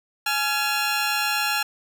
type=tone pair together; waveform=15% pulse; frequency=841 / 1379.1 Hz; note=G#5 / F6; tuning=+22 / -22 cents; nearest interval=major sixth; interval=856 cents; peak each=-18 dBFS; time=0.26-1.63 s; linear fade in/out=5 ms; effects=none